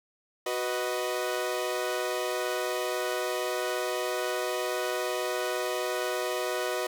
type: chord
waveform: sawtooth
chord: B major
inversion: second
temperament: equal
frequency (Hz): 370 / 493.9 / 622.3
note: F#4 / B4 / D#5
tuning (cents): 0 / 0 / 0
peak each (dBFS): -29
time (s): 0.46-6.87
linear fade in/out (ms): 5
effects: none